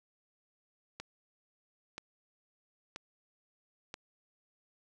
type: click train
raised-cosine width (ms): 0.2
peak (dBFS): -24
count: 4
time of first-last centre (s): 1-3.941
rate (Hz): 1.02
effects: none